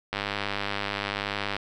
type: click train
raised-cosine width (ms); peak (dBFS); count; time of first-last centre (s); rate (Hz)
0.3; -12; 146; 0.13-1.566; 101
effects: none